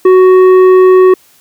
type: tone with tanh clipping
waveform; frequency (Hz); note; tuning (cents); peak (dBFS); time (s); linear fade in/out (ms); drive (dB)
triangle; 371.5; F#4; +7; -3; 0.05-1.14; 5; 13
effects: white hiss -46 dBFS RMS until 1.4 s + high-pass 60 Hz 12 dB/octave